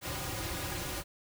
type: noise with comb filter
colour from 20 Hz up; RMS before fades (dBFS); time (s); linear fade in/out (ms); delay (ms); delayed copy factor
pink; -37; 0.01-1.04; 50; 4.5; -1
effects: none